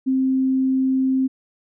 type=tone; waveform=sine; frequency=262.9 Hz; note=C4; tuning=8 cents sharp; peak=-16 dBFS; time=0.06-1.28 s; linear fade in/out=20 ms; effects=none